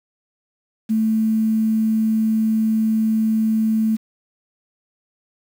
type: tone with quantisation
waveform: sine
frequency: 220 Hz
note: A3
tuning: in tune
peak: -15 dBFS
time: 0.89-3.97 s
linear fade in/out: 20 ms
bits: 7
effects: none